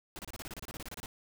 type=noise bursts; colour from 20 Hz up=pink; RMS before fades=-43 dBFS; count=16; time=0.16-1.059 s; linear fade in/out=0 ms; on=29 ms; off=29 ms; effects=none